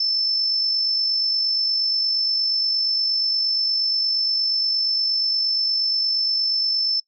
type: tone with amplitude modulation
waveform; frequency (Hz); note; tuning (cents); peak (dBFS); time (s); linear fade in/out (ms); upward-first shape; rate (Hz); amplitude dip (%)
sine; 5290; E8; +5; -17; 0-7; 5; sine; 48.5; 35
effects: noise-tail reverb RT60 0.1 s tail -24 dB re dry